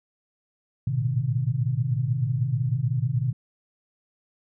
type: tone cluster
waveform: sine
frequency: 110.2 / 116.7 / 126.3 / 152.7 Hz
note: A2 / A#2 / B2 / D#3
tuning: +3 / +2 / +39 / -32 cents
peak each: -30 / -31 / -24 / -29 dBFS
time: 0.87-3.33 s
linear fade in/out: 5 ms
effects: none